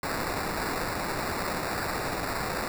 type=noise with sample-and-hold; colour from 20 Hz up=violet; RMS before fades=-31 dBFS; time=0.03-2.68 s; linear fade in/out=2 ms; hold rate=3150 Hz; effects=none